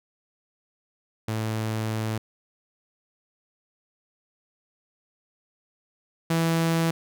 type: tone pair in turn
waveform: sawtooth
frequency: 110 / 164.81 Hz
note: A2 / E3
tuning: 0 / 0 cents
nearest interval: perfect fifth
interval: 700 cents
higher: second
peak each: -22 / -17 dBFS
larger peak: second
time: 1.28-2.18 / 6.3-6.91 s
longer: first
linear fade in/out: 5 ms
effects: none